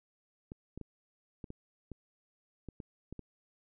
clicks, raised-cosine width 3 ms, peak -30 dBFS, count 10, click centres 0.519 / 0.776 / 0.813 / 1.442 / 1.504 / 1.917 / 2.687 / 2.802 / 3.126 / 3.193 s, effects none

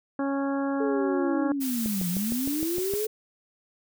harmonic tone, 276.4 Hz, C#4, 5 cents flat, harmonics 1 / 2 / 3 / 4 / 5 / 6, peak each -26 / -32 / -36 / -38 / -40 / -42 dBFS, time 0.19-1.52 s, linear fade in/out 2 ms
sine linear two-way sweep, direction down then up, 440 to 171.1 to 440 Hz, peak -26 dBFS, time 0.8-3.07 s, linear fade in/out 5 ms, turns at 2.09 s
blue noise, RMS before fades -34 dBFS, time 1.6-3.07 s, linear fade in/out 20 ms
click train, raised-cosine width 2 ms, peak -22 dBFS, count 8, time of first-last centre 1.86-2.937 s, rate 6.5 Hz
effects none

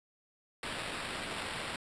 white noise with sample-and-hold, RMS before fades -39 dBFS, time 0.63-1.76 s, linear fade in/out 2 ms, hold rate 6300 Hz, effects resampled to 22050 Hz

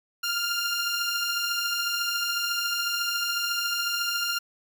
15% pulse beating tone pair, 1388 / 1402 Hz, F6 / F6, -11 / +6 cents, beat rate 14 Hz, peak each -26 / -20 dBFS, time 0.23-4.39 s, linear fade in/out 10 ms, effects none

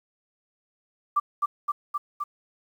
sine tone with echo, 1174.7 Hz, D6, in tune, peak -18 dBFS, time 1.16-1.2 s, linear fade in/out 10 ms, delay 260 ms, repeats 4, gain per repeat -2 dB, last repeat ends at 2.24 s, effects 9-bit

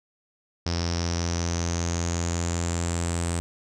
sawtooth tone with low-pass filter sweep, 85.2 Hz, F2, 42 cents flat, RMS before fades -27 dBFS, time 0.66-3.4 s, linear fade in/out 0 ms, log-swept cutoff 5300 to 8200 Hz, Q 9, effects none

